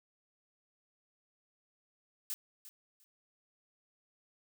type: noise with echo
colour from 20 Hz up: blue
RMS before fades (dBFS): -38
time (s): 2.3-2.34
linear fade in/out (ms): 0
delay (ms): 350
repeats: 2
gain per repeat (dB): -14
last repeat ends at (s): 3.04
effects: none